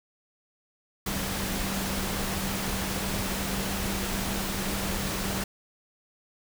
sine tone in noise, 194.6 Hz, G3, 12 cents flat, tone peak -34 dBFS, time 1.06-5.44 s, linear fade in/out 5 ms, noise pink, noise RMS -31 dBFS, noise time 1.06-5.44 s, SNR -6 dB, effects none

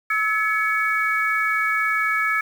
sine tone cluster, 1301 / 1701 / 2239 Hz, E6 / G#6 / C#7, -23 / +41 / +17 cents, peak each -23 dBFS, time 0.1-2.41 s, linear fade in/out 5 ms, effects 7-bit

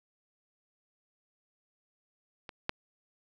clicks, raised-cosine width 0.3 ms, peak -26 / -13 dBFS, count 2, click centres 2.492 / 2.694 s, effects none

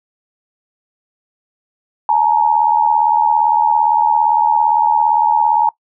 sine tone pair together, 854.7 / 932.3 Hz, G#5 / A#5, +49 / 0 cents, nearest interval major second, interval 151 cents, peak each -13 dBFS, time 2.09-5.69 s, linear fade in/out 2 ms, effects noise-tail reverb RT60 0.1 s tail -21 dB re dry

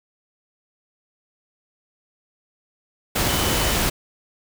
sine tone in noise, 3016 Hz, F#7, 32 cents sharp, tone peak -31 dBFS, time 3.28-3.74 s, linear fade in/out 10 ms, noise pink, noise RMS -21 dBFS, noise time 3.15-3.9 s, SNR -13 dB, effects none

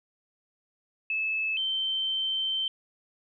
sine tone pair in turn, 2608 / 3107 Hz, E7 / G7, -19 / -16 cents, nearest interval minor third, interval 303 cents, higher second, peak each -26 dBFS, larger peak neither, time 1.1-1.57 / 1.57-2.68 s, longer second, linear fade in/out 2 ms, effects none

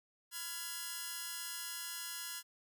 5% pulse chord, F diminished, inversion second, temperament just, 1005.8 / 1396.9 / 1676.3 Hz, Cb6 / F6 / Ab6, +31 / 0 / +16 cents, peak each -36 / -34 / -34 dBFS, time 0.31-2.43 s, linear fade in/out 50 ms, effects none

